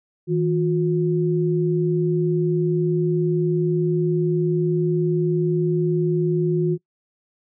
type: tone pair together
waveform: sine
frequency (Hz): 160 / 358.9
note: D#3 / F4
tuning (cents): +49 / +47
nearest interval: octave + major second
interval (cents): 1398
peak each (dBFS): -20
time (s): 0.27-6.78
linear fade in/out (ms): 50
effects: noise-tail reverb RT60 0.1 s tail -22 dB re dry